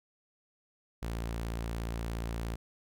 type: tone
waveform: sawtooth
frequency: 57 Hz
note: A#1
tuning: 38 cents flat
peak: -30 dBFS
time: 1.02-2.56 s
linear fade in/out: 10 ms
effects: none